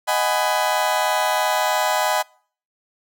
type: chord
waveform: 35% pulse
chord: G# minor seventh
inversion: second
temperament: just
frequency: 623 / 747.5 / 830.6 / 996.7 Hz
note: D#5 / F#5 / G#5 / B5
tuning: +2 / +17 / 0 / +16 cents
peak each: -22 dBFS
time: 0.07-2.23 s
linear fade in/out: 20 ms
effects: noise-tail reverb RT60 0.5 s tail -26 dB re dry